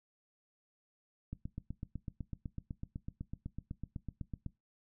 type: click train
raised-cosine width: 5 ms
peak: -28 dBFS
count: 26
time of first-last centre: 1.33-4.463 s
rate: 7.98 Hz
effects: noise-tail reverb RT60 0.2 s tail -19 dB re dry